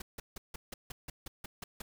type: noise bursts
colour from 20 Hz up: pink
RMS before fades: -42 dBFS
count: 11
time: 0-1.82 s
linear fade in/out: 5 ms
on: 20 ms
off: 160 ms
effects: none